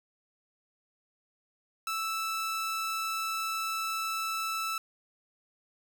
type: tone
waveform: sawtooth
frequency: 1318 Hz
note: E6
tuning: 1 cent flat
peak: -27 dBFS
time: 1.87-4.78 s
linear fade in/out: 2 ms
effects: none